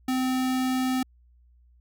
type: tone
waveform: square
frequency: 257.8 Hz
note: C4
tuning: 26 cents flat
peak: -24 dBFS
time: 0.08-1.03 s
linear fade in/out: 5 ms
effects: added 60 Hz sine -55 dBFS peak until 1.8 s